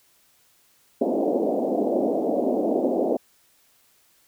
pink band-pass noise, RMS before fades -23 dBFS, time 1.01-3.17 s, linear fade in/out 5 ms, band 230 to 700 Hz, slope 48 dB/octave, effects white hiss -61 dBFS RMS until 4.27 s

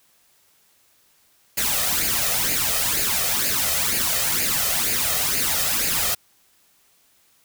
white noise with flanger, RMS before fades -22 dBFS, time 1.57-6.15 s, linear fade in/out 10 ms, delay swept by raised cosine 0.43 to 1.63 ms, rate 2.1 Hz, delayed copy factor +0.65, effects white hiss -60 dBFS RMS until 7.44 s

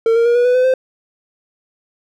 triangle tone with pitch steps, 454.4 / 464.5 / 474.8 / 485.3 / 496.1 / 507.1 / 518.4 Hz, A#4 / A#4 / A#4 / B4 / B4 / B4 / C5, -44 / -6 / +32 / -30 / +8 / +46 / -16 cents, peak -8 dBFS, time 0.06-0.739 s, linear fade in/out 2 ms, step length 97 ms, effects none

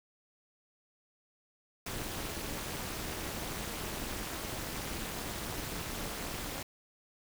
pink noise with amplitude modulation, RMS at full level -35 dBFS, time 1.86-6.63 s, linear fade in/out 5 ms, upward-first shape sine, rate 260 Hz, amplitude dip 90%, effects none

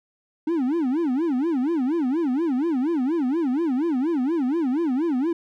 triangle tone with vibrato, 291.8 Hz, D4, 11 cents flat, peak -18 dBFS, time 0.47-5.33 s, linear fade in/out 5 ms, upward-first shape sine, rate 4.2 Hz, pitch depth 290 cents each way, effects none

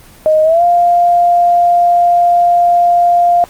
sine tone with pitch glide, 622.3 to 698.5 Hz, D#5 to F5, 0 to 0 cents, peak -6 dBFS, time 0.26-3.44 s, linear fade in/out 0 ms, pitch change +200 cents, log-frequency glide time 0.43-0.63 s, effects pink hiss -40 dBFS RMS until 3.49 s + Opus 24 kbps

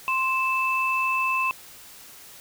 sine tone pair together, 1046.5 / 2634 Hz, C6 / E7, 0 / -2 cents, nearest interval octave + major third, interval 1598 cents, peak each -24 dBFS, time 0.08-1.51 s, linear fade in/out 0 ms, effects white hiss -46 dBFS RMS until 2.4 s

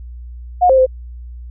sine tone with pitch steps, 720 / 527 / 517 Hz, F#5 / C5 / C5, -47 / +12 / -21 cents, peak -7 dBFS, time 0.61-0.865 s, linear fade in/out 20 ms, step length 85 ms, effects added 60 Hz sine -29 dBFS peak until 1.5 s

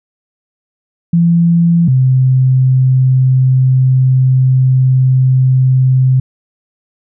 sine tone pair in turn, 169.7 / 129.92 Hz, F3 / C3, -49 / -12 cents, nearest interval perfect fourth, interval 463 cents, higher first, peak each -6 dBFS, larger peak neither, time 1.13-1.88 / 1.88-6.2 s, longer second, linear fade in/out 5 ms, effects none

